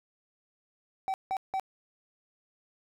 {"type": "tone bursts", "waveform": "triangle", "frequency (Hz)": 767, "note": "G5", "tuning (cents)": -38, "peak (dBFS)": -26, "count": 3, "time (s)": [1.08, 1.597], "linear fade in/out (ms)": 0, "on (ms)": 59, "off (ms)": 170, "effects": []}